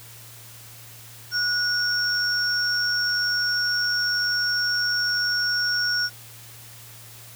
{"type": "tone pair together", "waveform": "sine", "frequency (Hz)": [1457, 5501], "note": ["F#6", "F8"], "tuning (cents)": [-27, -27], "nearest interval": "octave + major seventh", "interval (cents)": 2300, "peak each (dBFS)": [-24, -23], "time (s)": [1.31, 6.1], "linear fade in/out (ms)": 50, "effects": ["added 115 Hz sine -47 dBFS peak until 7.35 s", "white hiss -45 dBFS RMS until 7.35 s"]}